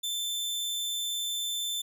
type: tone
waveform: sawtooth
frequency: 3542 Hz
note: A7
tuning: 11 cents sharp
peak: -27 dBFS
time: 0.03-1.82 s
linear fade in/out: 10 ms
effects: none